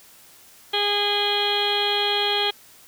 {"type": "harmonic tone with a mistuned harmonic", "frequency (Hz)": 410, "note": "G#4", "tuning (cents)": -22, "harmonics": [1, 2, 3, 4, 5, 6, 7, 8, 9, 10], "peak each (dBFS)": [-27, -27, -35, -33, -34, -32, -33, -23, -35, -31], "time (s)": [0.73, 2.51], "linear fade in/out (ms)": 10, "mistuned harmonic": 7, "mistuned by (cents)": 67, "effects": ["white hiss -50 dBFS RMS until 2.87 s"]}